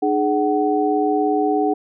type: tone cluster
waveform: sine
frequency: 302.3 / 419.1 / 750 Hz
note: D#4 / G#4 / F#5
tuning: -50 / +16 / +23 cents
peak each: -20 dBFS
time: 0.02-1.74 s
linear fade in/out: 10 ms
effects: none